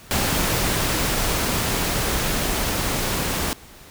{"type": "noise with level ramp", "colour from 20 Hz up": "pink", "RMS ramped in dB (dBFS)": [-21, -24], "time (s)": [0.11, 3.53], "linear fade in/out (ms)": 0, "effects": ["pink hiss -45 dBFS RMS until 3.9 s"]}